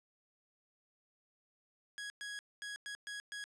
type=tone bursts at uneven times; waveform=sawtooth; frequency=1661.2 Hz; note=G#6; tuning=in tune; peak=-38 dBFS; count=6; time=1.98-2.1 / 2.21-2.39 / 2.62-2.76 / 2.86-2.95 / 3.07-3.2 / 3.32-3.44 s; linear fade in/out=0 ms; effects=resampled to 22050 Hz + 13-bit